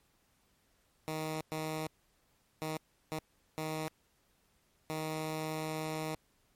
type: tone bursts at uneven times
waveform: 10% pulse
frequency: 156.8 Hz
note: D#3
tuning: 14 cents sharp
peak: -27 dBFS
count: 6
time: 1.08-1.41 / 1.52-1.87 / 2.62-2.77 / 3.12-3.19 / 3.58-3.88 / 4.9-6.15 s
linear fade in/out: 0 ms
effects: pink hiss -72 dBFS RMS until 6.55 s + MP3 64 kbps